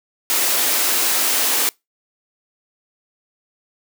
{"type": "high-pass noise", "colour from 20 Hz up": "white", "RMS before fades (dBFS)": -18, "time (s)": [0.3, 1.69], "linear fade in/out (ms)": 0, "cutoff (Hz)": 240, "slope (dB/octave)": 48, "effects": ["noise-tail reverb RT60 0.2 s tail -25 dB re dry"]}